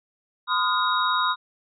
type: tone cluster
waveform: sine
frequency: 1019 / 1241 / 1420 / 3778 Hz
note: C6 / D#6 / F6 / A#7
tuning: -46 / -5 / +28 / +22 cents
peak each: -24 / -25 / -27 / -27 dBFS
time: 0.47-1.36 s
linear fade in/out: 50 ms
effects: none